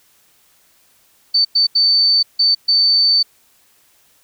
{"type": "tone bursts at uneven times", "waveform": "sine", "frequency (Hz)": 4547, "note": "C#8", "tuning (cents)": 43, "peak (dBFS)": -10, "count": 5, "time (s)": [[1.34, 1.45], [1.55, 1.67], [1.75, 2.23], [2.39, 2.55], [2.68, 3.23]], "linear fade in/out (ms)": 10, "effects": ["white hiss -55 dBFS RMS until 4.23 s"]}